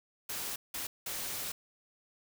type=noise bursts at uneven times; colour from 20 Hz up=white; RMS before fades=-38 dBFS; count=3; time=0.29-0.56 / 0.74-0.87 / 1.06-1.52 s; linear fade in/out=5 ms; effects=none